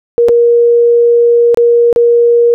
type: tone with dropouts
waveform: sine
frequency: 472.8 Hz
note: A#4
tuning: 24 cents sharp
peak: -4 dBFS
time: 0.18-2.54 s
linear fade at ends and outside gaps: 0 ms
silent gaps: 0.285-0.291 / 1.545-1.573 / 1.928-1.961 s
effects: none